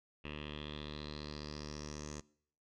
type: tone with low-pass filter sweep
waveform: 10% pulse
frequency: 74.7 Hz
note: D2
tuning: 30 cents sharp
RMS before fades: -45 dBFS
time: 0.24-2.21 s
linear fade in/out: 10 ms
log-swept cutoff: 2800 to 6700 Hz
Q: 6.4
effects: noise-tail reverb RT60 0.6 s tail -23 dB re dry